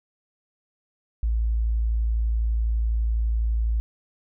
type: tone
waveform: sine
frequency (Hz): 56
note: A1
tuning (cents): +31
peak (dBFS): -20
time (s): 1.23-3.8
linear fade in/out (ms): 0
effects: none